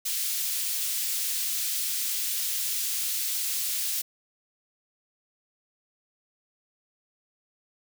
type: high-pass noise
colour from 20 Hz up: white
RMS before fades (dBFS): -29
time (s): 0.05-4.02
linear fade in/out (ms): 10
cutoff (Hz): 3100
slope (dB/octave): 12
effects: none